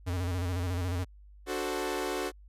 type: tone with vibrato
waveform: square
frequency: 89.3 Hz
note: F2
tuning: 39 cents sharp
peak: -30 dBFS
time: 0.06-1.05 s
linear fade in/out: 20 ms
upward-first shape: square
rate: 14 Hz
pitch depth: 60 cents each way
type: chord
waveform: sawtooth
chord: D dominant seventh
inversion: none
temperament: equal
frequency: 293.7 / 370 / 440 / 523.3 Hz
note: D4 / F#4 / A4 / C5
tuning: 0 / 0 / 0 / 0 cents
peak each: -34 / -30 / -33 / -35 dBFS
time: 1.46-2.32 s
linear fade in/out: 50 ms
effects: added 50 Hz sine -50 dBFS peak until 2.48 s + resampled to 32000 Hz